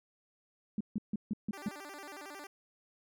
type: tone bursts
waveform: sine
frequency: 210 Hz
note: G#3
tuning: 19 cents sharp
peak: -30 dBFS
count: 6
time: 0.78-1.686 s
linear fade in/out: 2 ms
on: 26 ms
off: 150 ms
type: tone with vibrato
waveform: 10% pulse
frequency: 339.8 Hz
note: F4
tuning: 47 cents flat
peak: -37 dBFS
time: 1.53-2.47 s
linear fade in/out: 5 ms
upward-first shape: square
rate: 11 Hz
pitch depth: 250 cents each way
effects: none